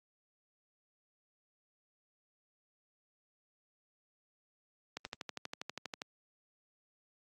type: click train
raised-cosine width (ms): 0.2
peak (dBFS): -22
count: 14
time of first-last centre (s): 4.97-6.018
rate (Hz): 12.4
effects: high-pass 150 Hz 12 dB/octave + Opus 48 kbps